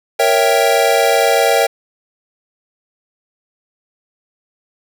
square chord, A# diminished seventh, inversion none, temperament equal, 466.2 / 554.4 / 659.3 / 784 Hz, A#4 / C#5 / E5 / G5, 0 / 0 / 0 / 0 cents, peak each -17 dBFS, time 0.19-1.67 s, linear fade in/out 10 ms, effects none

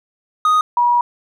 triangle / sine tone pair in turn, 1244.5 / 962.9 Hz, D#6 / B5, 0 / -44 cents, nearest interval major third, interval 444 cents, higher first, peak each -9 / -11 dBFS, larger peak first, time 0.45-0.61 / 0.77-1.01 s, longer second, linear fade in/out 2 ms, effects none

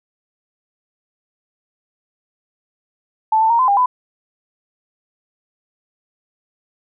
sine tone with pitch steps, 877 / 888 / 932 / 1023 / 804 / 1001 Hz, A5 / A5 / A#5 / C6 / G5 / B5, -6 / +16 / -1 / -39 / +44 / +23 cents, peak -11 dBFS, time 3.32-3.86 s, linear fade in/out 5 ms, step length 90 ms, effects none

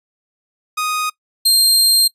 sawtooth tone pair in turn, 1244.5 / 4186 Hz, D#6 / C8, 0 / 0 cents, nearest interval octave + major sixth, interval 2100 cents, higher second, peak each -14 / -7 dBFS, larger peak second, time 0.77-1.1 / 1.45-2.08 s, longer second, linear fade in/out 10 ms, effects noise-tail reverb RT60 0.1 s tail -22 dB re dry + resampled to 32000 Hz

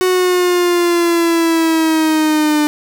45% pulse linear sweep, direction down, 370 to 298.6 Hz, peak -11 dBFS, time 0.01-2.67 s, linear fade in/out 0 ms, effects none

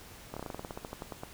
slowing click train, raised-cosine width 1 ms, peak -24 dBFS, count 16, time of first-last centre 0.34-1.235 s, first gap 26 ms, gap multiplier 1.11, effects pink hiss -51 dBFS RMS until 1.33 s

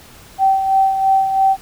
sine tone with tremolo, 773 Hz, G5, 24 cents flat, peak -9 dBFS, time 0.38-1.57 s, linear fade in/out 50 ms, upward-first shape sine, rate 3 Hz, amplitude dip 55%, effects pink hiss -42 dBFS RMS until 1.61 s

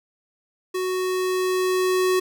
square tone with level ramp, 370 Hz, F#4, in tune, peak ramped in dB -24 to -18 dBFS, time 0.74-2.2 s, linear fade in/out 10 ms, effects none

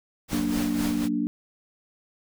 pink noise with tremolo, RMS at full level -32 dBFS, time 0.28-1.09 s, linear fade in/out 50 ms, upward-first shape sine, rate 4 Hz, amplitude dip 60%
sine chord, Gb augmented, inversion none, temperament equal, 185 / 233.1 / 293.7 Hz, Gb3 / Bb3 / D4, 0 / 0 / 0 cents, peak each -32 / -27 / -26 dBFS, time 0.33-1.27 s, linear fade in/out 0 ms
effects none

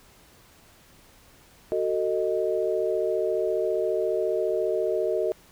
sine chord, D# diminished, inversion first, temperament just, 373.4 / 448 / 622.3 Hz, F#4 / A4 / D#5, +16 / +31 / 0 cents, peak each -27 dBFS, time 1.72-5.32 s, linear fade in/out 0 ms, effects pink hiss -55 dBFS RMS until 5.51 s

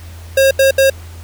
square tone bursts at uneven times, 539 Hz, C#5, 49 cents flat, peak -8 dBFS, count 3, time 0.37-0.51 / 0.59-0.71 / 0.78-0.9 s, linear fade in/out 5 ms, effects added 84 Hz sine -30 dBFS peak until 1.23 s + pink hiss -41 dBFS RMS until 1.23 s

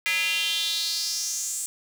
square tone with high-pass filter sweep, 185 Hz, F#3, in tune, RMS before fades -27 dBFS, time 0.06-1.66 s, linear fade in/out 0 ms, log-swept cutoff 2200 to 8100 Hz, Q 4.5, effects none

